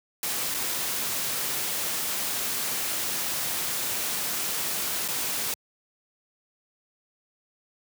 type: noise with dropouts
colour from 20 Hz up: white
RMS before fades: -29 dBFS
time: 0.23-5.54 s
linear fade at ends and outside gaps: 1 ms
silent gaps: 0.542-0.546 / 5.079-5.085 s
effects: high-pass 100 Hz 12 dB/octave